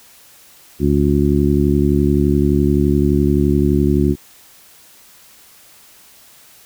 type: harmonic tone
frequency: 71.7 Hz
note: D2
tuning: 41 cents flat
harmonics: 1 / 2 / 3 / 4 / 5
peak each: -18 / -18 / -18 / -18 / -18 dBFS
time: 0.79-4.16 s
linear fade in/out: 50 ms
effects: white hiss -46 dBFS RMS until 6.65 s

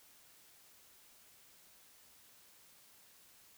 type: silence
effects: white hiss -63 dBFS RMS until 3.57 s

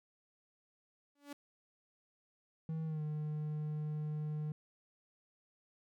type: tone with exponential growth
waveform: sawtooth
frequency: 286.6 Hz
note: D4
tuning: 42 cents flat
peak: -38 dBFS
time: 1.15-1.33 s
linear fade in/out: 5 ms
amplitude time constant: 38 ms
type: tone with pitch glide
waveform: triangle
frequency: 160 to 151.89 Hz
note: D#3 to D#3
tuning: +49 to -41 cents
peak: -34 dBFS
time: 2.69-4.52 s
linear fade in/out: 2 ms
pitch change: -90 cents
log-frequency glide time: 2.85-3.02 s
effects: none

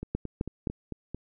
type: two click trains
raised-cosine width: 3 ms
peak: -22 / -15 dBFS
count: 6 / 3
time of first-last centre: 0.03-1.146 / 0.15-0.672 s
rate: 4.48 / 3.83 Hz
effects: none

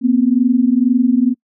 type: tone pair together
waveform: sine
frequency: 238 / 260.1 Hz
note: A#3 / C4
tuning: +36 / -10 cents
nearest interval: major second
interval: 154 cents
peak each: -13 dBFS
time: 0.01-1.35 s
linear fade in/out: 50 ms
effects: noise-tail reverb RT60 0.1 s tail -24 dB re dry

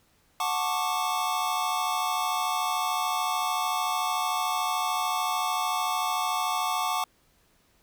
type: chord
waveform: square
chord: D major seventh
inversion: first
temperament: just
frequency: 734.2 / 881 / 1101.2 / 1174.7 Hz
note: F#5 / A5 / C#6 / D6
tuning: -14 / +2 / -12 / 0 cents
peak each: -32 dBFS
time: 0.4-7.04 s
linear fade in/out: 2 ms
effects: pink hiss -65 dBFS RMS until 7.82 s

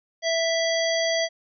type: harmonic tone with a mistuned harmonic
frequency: 659.3 Hz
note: E5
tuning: in tune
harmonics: 1 / 3 / 5 / 7 / 9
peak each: -23 / -28 / -30 / -31 / -33 dBFS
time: 0.22-1.29 s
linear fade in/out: 50 ms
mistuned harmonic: 7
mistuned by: +31 cents
effects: none

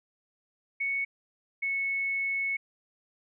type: tone pair in turn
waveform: sine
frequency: 2217 / 2203 Hz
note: C#7 / C#7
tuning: 0 / -11 cents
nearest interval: unison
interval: 11 cents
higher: first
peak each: -27 dBFS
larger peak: neither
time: 0.8-1.05 / 1.62-2.57 s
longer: second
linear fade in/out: 10 ms
effects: none

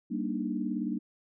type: chord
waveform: sine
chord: Eb major seventh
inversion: first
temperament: just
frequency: 194.45 / 233.3 / 291.7 / 311.1 Hz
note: G3 / Bb3 / D4 / Eb4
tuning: -14 / +2 / -12 / 0 cents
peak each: -35 / -33 / -35 / -38 dBFS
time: 0.1-0.99 s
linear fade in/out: 20 ms
effects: none

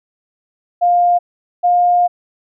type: tone pair in turn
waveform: sine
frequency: 704 / 708.5 Hz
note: F5 / F5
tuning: +14 / +25 cents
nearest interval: unison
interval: 11 cents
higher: second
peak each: -9 dBFS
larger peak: neither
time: 0.81-1.19 / 1.63-2.08 s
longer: second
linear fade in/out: 20 ms
effects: none

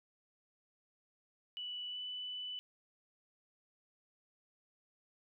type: tone with pitch glide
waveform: sine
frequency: 2960 to 2987 Hz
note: F#7 to F#7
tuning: 0 to +16 cents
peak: -40 dBFS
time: 1.57-2.59 s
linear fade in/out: 0 ms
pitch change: +16 cents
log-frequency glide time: 1.89-1.99 s
effects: none

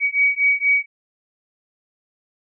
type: beating tone pair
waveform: sine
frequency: 2260 / 2264.2 Hz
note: C#7 / C#7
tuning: +33 / +36 cents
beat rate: 4.2 Hz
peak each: -18 dBFS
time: 0-0.86 s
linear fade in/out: 50 ms
effects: none

